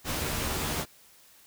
pink noise with comb filter, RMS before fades -31 dBFS, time 0.04-0.86 s, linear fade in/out 50 ms, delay 13 ms, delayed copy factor +0.5, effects white hiss -57 dBFS RMS until 1.46 s

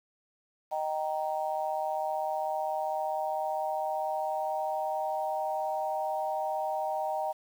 sine chord, Eb major, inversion none, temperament just, 622.3 / 777.8 / 933.4 Hz, Eb5 / G5 / Bb5, 0 / -14 / +2 cents, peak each -33 / -32 / -36 dBFS, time 0.71-7.33 s, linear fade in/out 20 ms, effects 9-bit

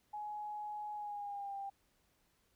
sine tone with pitch glide, 839 to 792.4 Hz, G#5 to G5, +17 to +18 cents, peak -40 dBFS, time 0.13-1.7 s, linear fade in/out 10 ms, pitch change -99 cents, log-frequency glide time 0.94-1.56 s, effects pink hiss -75 dBFS RMS until 2.55 s

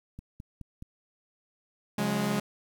click train, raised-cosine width 5 ms, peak -29 dBFS, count 4, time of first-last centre 0.19-0.824 s, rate 4.73 Hz
sawtooth chord, C# suspended fourth, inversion none, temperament equal with one note detuned, 138.59 / 180.35 / 207.7 Hz, C#3 / F#3 / G#3, 0 / -44 / 0 cents, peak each -30 / -29 / -24 dBFS, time 1.98-2.4 s, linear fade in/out 5 ms
effects 10-bit

